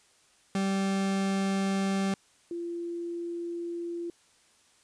40% pulse / sine tone pair in turn, 194.6 / 342.4 Hz, G3 / F4, -12 / -34 cents, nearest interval minor seventh, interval 978 cents, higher second, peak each -25 / -32 dBFS, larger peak first, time 0.55-2.14 / 2.51-4.1 s, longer neither, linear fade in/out 2 ms, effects white hiss -63 dBFS RMS until 4.83 s + resampled to 22050 Hz

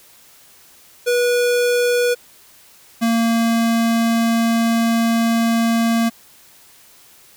square tone pair in turn, 486.2 / 229.6 Hz, B4 / A#3, -27 / -26 cents, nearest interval octave + minor second, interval 1299 cents, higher first, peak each -15 / -15 dBFS, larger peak neither, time 1.06-2.15 / 3.01-6.1 s, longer second, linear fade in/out 20 ms, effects white hiss -48 dBFS RMS until 7.36 s

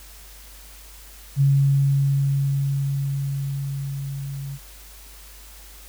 sine tone with level ramp, 138.59 Hz, C#3, in tune, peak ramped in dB -13 to -29 dBFS, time 1.36-4.59 s, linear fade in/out 50 ms, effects added 50 Hz sine -44 dBFS peak until 5.88 s + white hiss -46 dBFS RMS until 5.88 s

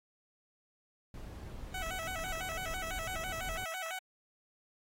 brown noise, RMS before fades -44 dBFS, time 1.14-3.64 s, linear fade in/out 2 ms
15% pulse tone with vibrato, 698.5 Hz, F5, in tune, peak -31 dBFS, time 1.74-3.99 s, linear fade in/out 5 ms, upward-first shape square, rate 6 Hz, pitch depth 120 cents each way
effects AAC 48 kbps

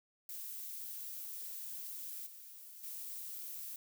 violet noise with level steps, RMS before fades -45 / -53 / -45 dBFS, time 0.29-3.76 s, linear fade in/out 2 ms, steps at 2.26 / 2.83 s, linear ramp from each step 10 ms, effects none

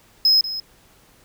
triangle tone with echo, 5120 Hz, D#8, 49 cents sharp, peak -11 dBFS, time 0.25-0.41 s, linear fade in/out 2 ms, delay 190 ms, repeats 1, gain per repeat -13 dB, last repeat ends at 0.6 s, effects pink hiss -54 dBFS RMS until 1.24 s

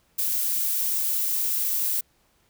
violet noise, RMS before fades -25 dBFS, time 0.18-2.01 s, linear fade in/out 10 ms, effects pink hiss -65 dBFS RMS until 2.49 s

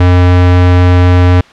square tone, 89.6 Hz, F2, 45 cents sharp, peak -4 dBFS, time 0-1.41 s, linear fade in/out 5 ms, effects white hiss -38 dBFS RMS until 1.52 s + low-pass 3000 Hz 12 dB/octave

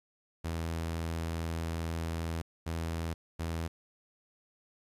sawtooth tone bursts at uneven times, 82.4 Hz, E2, in tune, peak -29 dBFS, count 3, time 0.44-2.42 / 2.66-3.14 / 3.39-3.68 s, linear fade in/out 10 ms, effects resampled to 32000 Hz + 11-bit

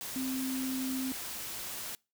sine tone in noise, 261.6 Hz, C4, in tune, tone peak -32 dBFS, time 0.16-1.12 s, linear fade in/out 0 ms, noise white, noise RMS -40 dBFS, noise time 0.01-1.95 s, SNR +5 dB, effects noise-tail reverb RT60 0.3 s tail -26 dB re dry

